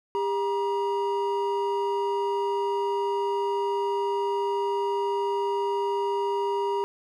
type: tone pair together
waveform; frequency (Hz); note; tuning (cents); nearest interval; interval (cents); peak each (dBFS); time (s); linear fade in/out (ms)
triangle; 400.7 / 953; G4 / A#5; +38 / +38; octave + minor third; 1500; -24 / -26; 0.15-6.84; 0
effects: none